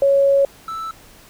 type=tone pair in turn; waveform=sine / triangle; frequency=554.4 / 1318.6 Hz; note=C#5 / E6; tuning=0 / 0 cents; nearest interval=octave + minor third; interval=1500 cents; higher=second; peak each=-11 / -23 dBFS; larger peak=first; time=0.02-0.45 / 0.68-0.91 s; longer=first; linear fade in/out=2 ms; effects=pink hiss -46 dBFS RMS until 1.29 s